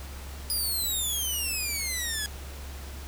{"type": "exponential sweep", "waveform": "10% pulse", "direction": "down", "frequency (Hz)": [4956, 1661.2], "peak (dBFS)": -20, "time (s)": [0.5, 2.26], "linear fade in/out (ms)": 0, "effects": ["added 69 Hz sine -38 dBFS peak until 3.07 s", "pink hiss -45 dBFS RMS until 3.07 s"]}